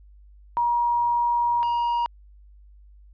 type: tone pair in turn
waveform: sine / triangle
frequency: 952 / 948.4 Hz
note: A#5 / A#5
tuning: +36 / +30 cents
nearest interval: unison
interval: 6 cents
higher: first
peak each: -19 dBFS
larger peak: neither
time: 0.57-1.63 / 1.63-2.06 s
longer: first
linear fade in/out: 0 ms
effects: added 50 Hz sine -47 dBFS peak until 3.13 s + resampled to 11025 Hz